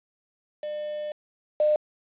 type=tone pair in turn; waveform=triangle / sine; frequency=600 / 604.5 Hz; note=D5 / D5; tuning=+37 / +50 cents; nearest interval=unison; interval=13 cents; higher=second; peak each=-28 / -18 dBFS; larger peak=second; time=0.63-1.12 / 1.6-1.76 s; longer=first; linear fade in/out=2 ms; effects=resampled to 8000 Hz + 8-bit